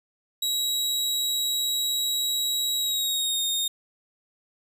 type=tone with pitch glide; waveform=sawtooth; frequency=3859 to 3693 Hz; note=B7 to A#7; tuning=-41 to -17 cents; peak=-21 dBFS; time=0.42-3.68 s; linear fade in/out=5 ms; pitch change=-76 cents; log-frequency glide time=2.76-3.41 s; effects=10-bit